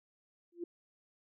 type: tone with exponential growth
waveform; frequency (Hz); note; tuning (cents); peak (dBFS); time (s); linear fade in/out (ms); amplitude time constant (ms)
sine; 345.4; F4; -19; -33; 0.52-0.64; 5; 26
effects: none